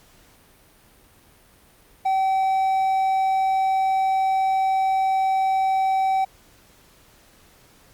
triangle tone, 767 Hz, G5, 38 cents flat, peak -16 dBFS, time 2.05-6.25 s, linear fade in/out 10 ms, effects pink hiss -54 dBFS RMS until 7.93 s + Opus 48 kbps

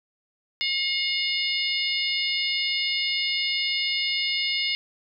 harmonic tone, 719 Hz, F#5, 50 cents flat, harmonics 3 / 4 / 5 / 6 / 7, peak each -28 / -29 / -30 / -31 / -31 dBFS, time 0.61-4.75 s, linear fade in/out 0 ms, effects none

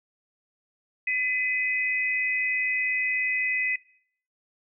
sine tone pair together, 2013 / 2524 Hz, B6 / D#7, +33 / +24 cents, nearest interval major third, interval 391 cents, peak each -26 dBFS, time 1.07-3.76 s, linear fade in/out 5 ms, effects noise-tail reverb RT60 0.6 s tail -21 dB re dry

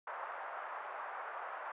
white band-pass noise, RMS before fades -44 dBFS, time 0.07-1.72 s, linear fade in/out 5 ms, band 620 to 1400 Hz, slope 24 dB/octave, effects resampled to 8000 Hz

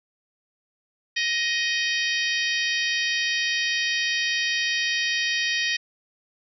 harmonic tone with a mistuned harmonic, 625 Hz, D#5, 8 cents sharp, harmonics 3 / 4 / 5 / 6 / 7 / 8 / 9, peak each -26 / -28 / -30 / -32 / -33 / -34 / -35 dBFS, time 1.16-5.77 s, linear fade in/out 10 ms, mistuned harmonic 7, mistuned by +57 cents, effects none

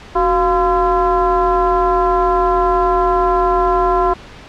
sine tone with frequency modulation, 698.5 Hz, F5, in tune, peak -11 dBFS, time 0.15-4.14 s, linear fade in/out 10 ms, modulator 328 Hz, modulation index 1.5, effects pink hiss -37 dBFS RMS until 4.48 s + low-pass 4000 Hz 12 dB/octave

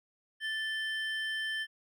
triangle tone pair together, 1760 / 3107 Hz, A6 / G7, 0 / -16 cents, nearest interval minor seventh, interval 984 cents, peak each -32 / -36 dBFS, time 0.4-1.67 s, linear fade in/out 50 ms, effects none

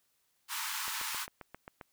pink high-pass noise, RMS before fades -37 dBFS, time 0.48-1.27 s, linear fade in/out 50 ms, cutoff 870 Hz, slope 96 dB/octave
click train, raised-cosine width 0.5 ms, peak -29 dBFS, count 8, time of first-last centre 0.88-1.812 s, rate 7.51 Hz
effects white hiss -75 dBFS RMS until 1.92 s

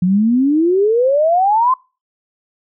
sine exponential sweep, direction up, 174.61 to 1058 Hz, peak -10 dBFS, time 0.02-1.74 s, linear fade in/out 5 ms, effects noise-tail reverb RT60 0.3 s tail -23 dB re dry

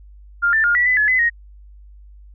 sine tone with pitch steps, 1402 / 1775 / 1417 / 1948 / 2004 / 1707 / 2021 / 1874 Hz, F6 / A6 / F6 / B6 / B6 / G#6 / B6 / A#6, +6 / +15 / +25 / -24 / +25 / +47 / +39 / +9 cents, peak -13 dBFS, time 0.42-1.3 s, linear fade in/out 20 ms, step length 110 ms, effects added 50 Hz sine -40 dBFS peak until 2.34 s

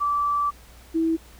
sine tone pair in turn, 1161 / 325.8 Hz, D6 / E4, -20 / -20 cents, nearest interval octave + minor seventh, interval 2200 cents, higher first, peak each -20 / -19 dBFS, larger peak second, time 0-0.51 / 0.94-1.17 s, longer first, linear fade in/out 20 ms, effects added 60 Hz sine -48 dBFS peak until 1.39 s + pink hiss -51 dBFS RMS until 1.39 s

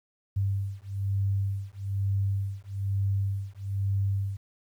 sine beating tone pair, 98 / 99.1 Hz, G2 / G2, 0 / +19 cents, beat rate 1.1 Hz, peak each -29 dBFS, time 0.36-4.37 s, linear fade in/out 10 ms, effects 10-bit

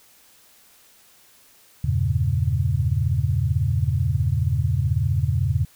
sine chord, E diminished seventh, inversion none, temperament equal, 82.41 / 98 / 116.54 / 138.59 Hz, E2 / G2 / Bb2 / Db3, 0 / 0 / 0 / 0 cents, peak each -24 dBFS, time 1.84-5.65 s, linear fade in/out 5 ms, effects white hiss -54 dBFS RMS until 5.75 s

